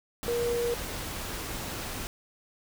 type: tone in noise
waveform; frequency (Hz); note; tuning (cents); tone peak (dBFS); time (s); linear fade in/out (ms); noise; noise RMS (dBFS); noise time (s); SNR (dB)
sine; 475.2; A#4; +33; -26; 0.28-0.74; 0; pink; -36; 0.23-2.07; +7
effects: none